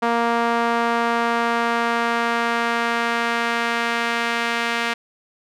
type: tone with band-pass filter sweep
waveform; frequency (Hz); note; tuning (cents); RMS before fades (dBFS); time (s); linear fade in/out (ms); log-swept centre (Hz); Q
sawtooth; 233.7; A#3; +5; -21; 0.02-4.94; 10; 970 to 2100; 1.1
effects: none